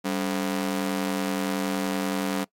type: ring-modulated tone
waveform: sawtooth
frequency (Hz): 239.3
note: A#3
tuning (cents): +46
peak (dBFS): -18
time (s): 0.04-2.45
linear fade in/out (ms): 20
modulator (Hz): 45.3
effects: noise-tail reverb RT60 0.1 s tail -23 dB re dry + AAC 64 kbps